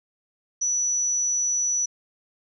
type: tone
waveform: sine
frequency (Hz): 5920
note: F#8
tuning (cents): 0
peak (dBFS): -21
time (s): 0.61-1.86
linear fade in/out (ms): 10
effects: none